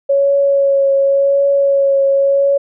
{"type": "tone with vibrato", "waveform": "sine", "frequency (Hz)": 554.4, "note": "C#5", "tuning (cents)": 0, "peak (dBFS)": -9, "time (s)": [0.09, 2.58], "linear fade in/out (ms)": 10, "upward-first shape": "triangle", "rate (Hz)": 0.9, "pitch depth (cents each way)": 19, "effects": []}